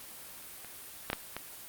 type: clicks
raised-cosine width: 0.3 ms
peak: -30 / -14 / -13 / -20 dBFS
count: 4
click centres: 0.647 / 1.101 / 1.131 / 1.366 s
effects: white hiss -47 dBFS RMS until 1.68 s + Opus 32 kbps